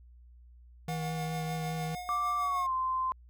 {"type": "tone with vibrato", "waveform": "square", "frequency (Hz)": 160, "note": "D#3", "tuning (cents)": 49, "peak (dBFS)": -34, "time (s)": [0.88, 1.95], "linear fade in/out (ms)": 2, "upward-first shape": "triangle", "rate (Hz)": 4.9, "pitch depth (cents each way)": 17}
{"type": "tone with tremolo", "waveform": "square", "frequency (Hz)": 720, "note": "F#5", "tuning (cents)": -47, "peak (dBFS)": -37, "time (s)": [0.88, 2.67], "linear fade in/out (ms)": 10, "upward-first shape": "sine", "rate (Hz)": 6.6, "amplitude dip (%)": 45}
{"type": "tone with pitch glide", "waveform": "sine", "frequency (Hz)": [1172, 1038.1], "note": ["D6", "C6"], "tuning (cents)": [-4, -14], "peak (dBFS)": -28, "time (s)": [2.09, 3.12], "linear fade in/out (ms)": 0, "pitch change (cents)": -210, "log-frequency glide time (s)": [2.38, 2.73]}
{"effects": ["added 60 Hz sine -52 dBFS peak until 3.29 s"]}